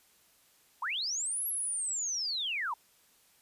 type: linear two-way sweep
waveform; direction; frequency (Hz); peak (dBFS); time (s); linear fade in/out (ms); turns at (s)
sine; up then down; 860 to 11480 to 860; -31; 0.82-2.74; 5; 1.47
effects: white hiss -65 dBFS RMS until 3.41 s + resampled to 32000 Hz